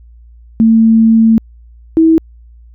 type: tone pair in turn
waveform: sine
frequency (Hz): 224.4 / 323.6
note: A3 / E4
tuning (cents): +34 / -32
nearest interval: tritone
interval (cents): 634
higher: second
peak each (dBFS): -4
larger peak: neither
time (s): 0.6-1.38 / 1.97-2.18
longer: first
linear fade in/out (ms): 0
effects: added 58 Hz sine -36 dBFS peak until 2.74 s